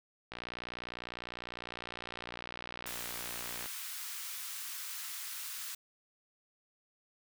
click train, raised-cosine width 0.3 ms, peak -25 dBFS, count 201, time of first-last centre 0.32-3.659 s, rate 59.9 Hz
white high-pass noise, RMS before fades -42 dBFS, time 2.86-5.75 s, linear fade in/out 5 ms, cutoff 1100 Hz, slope 24 dB/octave
effects none

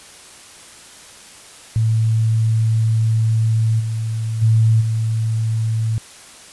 sine tone with level steps, 111.6 Hz, A2, 25 cents sharp, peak -13 / -19 / -10 / -16 dBFS, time 1.76-5.98 s, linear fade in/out 0 ms, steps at 3.79 / 4.41 / 4.8 s, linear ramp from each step 20 ms, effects white hiss -41 dBFS RMS until 6.52 s + resampled to 24000 Hz

